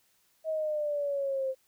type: exponential sweep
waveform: sine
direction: down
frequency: 640 to 522 Hz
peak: -28 dBFS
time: 0.44-1.55 s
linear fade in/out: 50 ms
effects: white hiss -69 dBFS RMS until 1.67 s